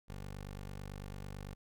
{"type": "tone", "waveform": "15% pulse", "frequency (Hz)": 49, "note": "G1", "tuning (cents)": 0, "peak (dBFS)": -37, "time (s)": [0.08, 1.55], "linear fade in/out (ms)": 20, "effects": []}